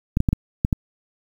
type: clicks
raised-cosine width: 5 ms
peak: -5 dBFS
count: 6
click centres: 0.171 / 0.204 / 0.288 / 0.33 / 0.649 / 0.728 s
effects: 7-bit